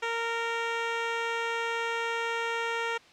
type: tone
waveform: 10% pulse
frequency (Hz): 462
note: A#4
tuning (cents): -16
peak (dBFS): -20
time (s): 0.02-2.98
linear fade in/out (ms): 10
effects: white hiss -55 dBFS RMS until 3.12 s + low-pass 4000 Hz 12 dB/octave